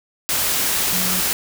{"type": "tone in noise", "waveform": "sine", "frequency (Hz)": 183, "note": "F#3", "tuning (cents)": -19, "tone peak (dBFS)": -27, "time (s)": [0.93, 1.2], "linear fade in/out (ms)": 0, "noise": "white", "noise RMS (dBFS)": -20, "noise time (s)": [0.29, 1.33], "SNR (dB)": -10, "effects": []}